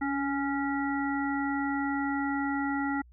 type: harmonic tone with a mistuned harmonic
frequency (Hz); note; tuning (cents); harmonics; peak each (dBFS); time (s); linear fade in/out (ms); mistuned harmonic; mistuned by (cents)
277.2; C#4; 0; 1 / 3 / 5 / 7; -29 / -34 / -36 / -37; 0.01-3.02; 10; 1; +24
effects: added 60 Hz sine -52 dBFS peak until 3.12 s